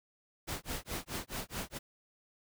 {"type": "noise with tremolo", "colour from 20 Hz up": "pink", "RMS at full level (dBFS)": -37, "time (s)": [0.47, 1.79], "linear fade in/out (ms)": 20, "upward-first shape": "sine", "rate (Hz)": 4.7, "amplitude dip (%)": 100, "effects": []}